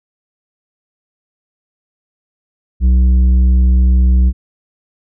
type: tone with tanh clipping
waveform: sine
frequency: 62.7 Hz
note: B1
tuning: 27 cents sharp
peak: -8 dBFS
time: 2.8-4.33 s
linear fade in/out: 50 ms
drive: 7 dB
effects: none